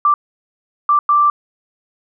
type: tone bursts at uneven times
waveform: sine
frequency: 1174.7 Hz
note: D6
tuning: in tune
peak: -9 dBFS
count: 3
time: 0.05-0.14 / 0.89-0.99 / 1.09-1.3 s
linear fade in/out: 2 ms
effects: none